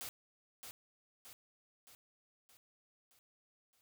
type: noise with echo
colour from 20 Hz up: white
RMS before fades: -45 dBFS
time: 0.01-0.09 s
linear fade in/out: 0 ms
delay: 620 ms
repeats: 6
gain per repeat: -5 dB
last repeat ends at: 3.81 s
effects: none